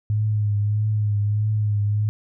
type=tone with vibrato; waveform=sine; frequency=105.1 Hz; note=G#2; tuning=21 cents sharp; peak=-18 dBFS; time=0.1-2.09 s; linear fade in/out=0 ms; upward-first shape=triangle; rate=1.6 Hz; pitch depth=44 cents each way; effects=none